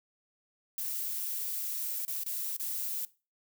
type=noise with dropouts; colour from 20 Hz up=violet; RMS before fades=-35 dBFS; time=0.78-3.05 s; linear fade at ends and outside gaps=1 ms; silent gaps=2.05-2.08 / 2.235-2.262 / 2.566-2.597 s; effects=noise-tail reverb RT60 0.3 s tail -19 dB re dry